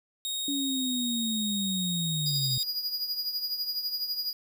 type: tone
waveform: sawtooth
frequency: 3740 Hz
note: A#7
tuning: 5 cents sharp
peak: -27 dBFS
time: 0.25-2.63 s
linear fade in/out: 0 ms
type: linear sweep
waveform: sine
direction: down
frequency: 285.1 to 125 Hz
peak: -29 dBFS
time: 0.48-2.58 s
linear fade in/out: 2 ms
type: tone with tremolo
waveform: square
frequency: 4886 Hz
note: D#8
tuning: 32 cents flat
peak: -27 dBFS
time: 2.26-4.33 s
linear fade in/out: 2 ms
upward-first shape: triangle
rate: 12 Hz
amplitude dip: 70%
effects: 9-bit